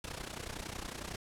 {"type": "noise with amplitude modulation", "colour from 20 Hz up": "pink", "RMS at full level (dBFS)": -39, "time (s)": [0.04, 1.16], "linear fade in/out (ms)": 2, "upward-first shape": "sine", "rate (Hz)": 30.9, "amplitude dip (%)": 80, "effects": ["low-pass 10000 Hz 12 dB/octave"]}